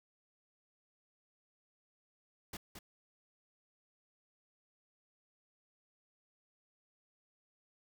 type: noise with echo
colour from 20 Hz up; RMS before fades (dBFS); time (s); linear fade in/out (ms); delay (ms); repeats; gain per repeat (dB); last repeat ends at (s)
pink; -44; 2.53-2.57; 5; 220; 1; -6; 2.79
effects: none